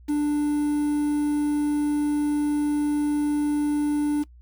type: tone with quantisation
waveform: triangle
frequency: 294.9 Hz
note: D4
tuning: 7 cents sharp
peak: -18 dBFS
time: 0.08-4.24 s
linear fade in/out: 20 ms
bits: 7
effects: noise-tail reverb RT60 0.1 s tail -22 dB re dry + added 60 Hz sine -46 dBFS peak until 4.41 s